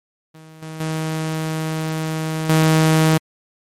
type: tone with level steps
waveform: sawtooth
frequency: 158.4 Hz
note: D#3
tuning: 31 cents sharp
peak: -36 / -26 / -17 / -8 dBFS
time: 0.34-3.18 s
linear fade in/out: 10 ms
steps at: 0.62 / 0.8 / 2.49 s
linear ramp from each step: 5 ms
effects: MP3 64 kbps